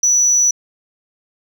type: tone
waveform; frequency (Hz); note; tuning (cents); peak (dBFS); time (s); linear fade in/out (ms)
sine; 5920; F#8; 0; -8; 0.03-0.51; 5
effects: tanh soft clip ceiling -9 dBFS